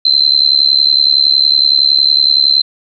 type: tone with amplitude modulation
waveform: sine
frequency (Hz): 4093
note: C8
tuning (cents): -39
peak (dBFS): -3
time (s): 0.05-2.62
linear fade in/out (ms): 5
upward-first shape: sine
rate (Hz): 70.8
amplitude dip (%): 90
effects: none